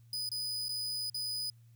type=tone with dropouts; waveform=40% pulse; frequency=4978 Hz; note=D#8; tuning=in tune; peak=-33 dBFS; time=0.13-1.5 s; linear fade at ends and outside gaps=2 ms; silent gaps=0.291-0.316 / 0.684-0.691 / 1.099-1.144 s; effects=added 116 Hz sine -56 dBFS peak until 1.75 s + white hiss -75 dBFS RMS until 1.75 s